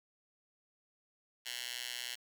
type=tone with high-pass filter; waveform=10% pulse; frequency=122.4 Hz; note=B2; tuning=15 cents flat; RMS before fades=-42 dBFS; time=1.45-2.16 s; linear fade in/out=20 ms; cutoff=2800 Hz; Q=1.4; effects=none